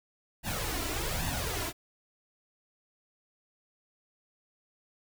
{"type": "noise with flanger", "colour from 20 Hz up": "pink", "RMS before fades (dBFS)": -33, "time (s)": [0.43, 1.73], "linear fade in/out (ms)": 50, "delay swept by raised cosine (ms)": [1.1, 3], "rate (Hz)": 1.2, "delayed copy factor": 0.65, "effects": []}